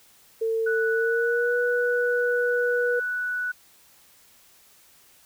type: tone with pitch glide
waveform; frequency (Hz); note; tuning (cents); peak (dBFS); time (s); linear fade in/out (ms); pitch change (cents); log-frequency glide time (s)
sine; 450 to 485.1; A4 to B4; +39 to -31; -22; 0.41-3; 10; +130; 0.91-1.57
type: tone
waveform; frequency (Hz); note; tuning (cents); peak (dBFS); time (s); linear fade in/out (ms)
sine; 1480; F#6; 0; -25; 0.66-3.52; 10
effects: white hiss -56 dBFS RMS until 5.25 s